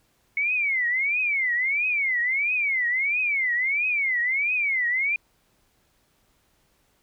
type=tone with vibrato; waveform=sine; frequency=2187 Hz; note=C#7; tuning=24 cents flat; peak=-21 dBFS; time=0.37-5.16 s; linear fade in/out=2 ms; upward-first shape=triangle; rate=1.5 Hz; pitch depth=270 cents each way; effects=pink hiss -66 dBFS RMS until 7.02 s